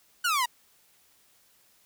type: exponential sweep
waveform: sawtooth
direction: down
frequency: 1503 to 932 Hz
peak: -20 dBFS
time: 0.24-0.46 s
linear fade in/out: 10 ms
effects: white hiss -63 dBFS RMS until 1.85 s